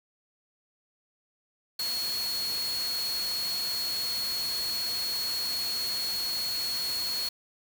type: tone in noise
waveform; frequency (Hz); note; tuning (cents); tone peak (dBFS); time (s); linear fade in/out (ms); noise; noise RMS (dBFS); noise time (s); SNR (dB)
sine; 4335; C#8; -39; -29; 1.79-7.29; 5; white; -37; 1.79-7.29; +5
effects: none